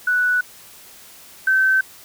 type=tone pair in turn; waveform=sine; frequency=1480 / 1540.5 Hz; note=F#6 / G6; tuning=0 / -31 cents; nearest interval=minor second; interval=69 cents; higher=second; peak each=-15 / -13 dBFS; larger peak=second; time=0.07-0.41 / 1.47-1.81 s; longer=neither; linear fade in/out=5 ms; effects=white hiss -44 dBFS RMS until 2.04 s